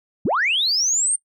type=linear sweep; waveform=sine; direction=up; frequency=116.54 to 8930 Hz; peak=-16 dBFS; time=0.25-1.16 s; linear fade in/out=5 ms; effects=noise-tail reverb RT60 0.1 s tail -23 dB re dry + tanh soft clip ceiling -12 dBFS